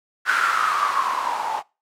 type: noise with low-pass filter sweep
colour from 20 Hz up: violet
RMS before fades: -22 dBFS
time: 0.25-1.63 s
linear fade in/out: 50 ms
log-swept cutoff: 1500 to 830 Hz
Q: 9.2
effects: noise-tail reverb RT60 0.3 s tail -25 dB re dry